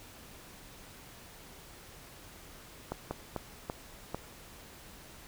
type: slowing click train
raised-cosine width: 1 ms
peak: -20 dBFS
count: 5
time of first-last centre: 2.92-4.146 s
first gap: 190 ms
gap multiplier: 1.33
effects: pink hiss -52 dBFS RMS until 5.27 s